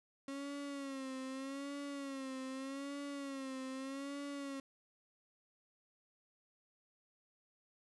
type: tone with vibrato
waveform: 35% pulse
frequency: 272.8 Hz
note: C#4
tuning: 28 cents flat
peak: -40 dBFS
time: 0.28-4.6 s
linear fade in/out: 2 ms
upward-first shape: sine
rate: 0.82 Hz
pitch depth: 71 cents each way
effects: resampled to 24000 Hz